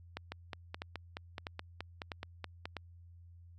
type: two click trains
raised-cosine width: 0.3 ms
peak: -24 / -23 dBFS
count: 12 / 5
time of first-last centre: 0.32-2.655 / 0.17-2.767 s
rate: 4.71 / 1.54 Hz
effects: added 86 Hz sine -53 dBFS peak until 3.58 s